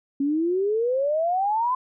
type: exponential sweep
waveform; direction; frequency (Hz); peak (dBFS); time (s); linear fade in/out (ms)
sine; up; 272.3 to 1035; -20; 0.2-1.75; 5
effects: none